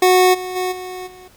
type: tone with level steps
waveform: 25% pulse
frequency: 367.5 Hz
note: F#4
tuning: 12 cents flat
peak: -6 / -21 / -15 / -24 / -35 dBFS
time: 0.02-1.28 s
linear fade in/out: 5 ms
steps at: 0.33 / 0.55 / 0.71 / 1.06 s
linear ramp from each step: 20 ms
effects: pink hiss -50 dBFS RMS until 1.36 s